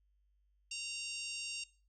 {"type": "harmonic tone", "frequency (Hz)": 925, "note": "A#5", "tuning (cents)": -14, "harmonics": [3, 4, 5, 6, 7, 8, 9, 10], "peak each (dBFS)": [-42, -55, -48, -47, -52, -50, -50, -63], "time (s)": [0.71, 1.64], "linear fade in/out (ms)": 5, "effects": ["noise-tail reverb RT60 0.4 s tail -22 dB re dry", "added 50 Hz sine -70 dBFS peak until 1.88 s"]}